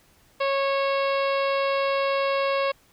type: harmonic tone with a mistuned harmonic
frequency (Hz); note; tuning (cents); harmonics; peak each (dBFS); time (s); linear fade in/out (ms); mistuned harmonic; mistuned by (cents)
550; C#5; -14; 1 / 2 / 3 / 4 / 5 / 6 / 7 / 8 / 9; -23 / -27 / -36 / -34 / -34 / -40 / -41 / -42 / -44; 0.4-2.72; 10; 5; -18
effects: pink hiss -59 dBFS RMS until 2.92 s